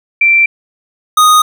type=tone pair in turn; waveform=sine / square; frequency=2349 / 1241.9 Hz; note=D7 / D#6; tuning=0 / -4 cents; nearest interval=major seventh; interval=1104 cents; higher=first; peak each=-5 dBFS; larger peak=neither; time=0.21-0.46 / 1.17-1.42 s; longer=neither; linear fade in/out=5 ms; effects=none